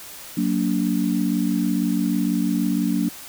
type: chord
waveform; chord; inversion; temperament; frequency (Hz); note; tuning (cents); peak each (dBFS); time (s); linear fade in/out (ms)
sine; Gb augmented; none; just; 185 / 231.2 / 289.1; Gb3 / Bb3 / D4; 0 / -14 / -27; -23; 0.37-3.09; 5
effects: white hiss -39 dBFS RMS until 3.28 s